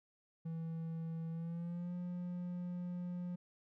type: tone with pitch glide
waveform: triangle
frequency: 163.7 to 177.49 Hz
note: E3 to F3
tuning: -12 to +28 cents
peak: -37 dBFS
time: 0.45-3.36 s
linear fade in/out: 10 ms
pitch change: +140 cents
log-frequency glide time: 1.3-1.94 s
effects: none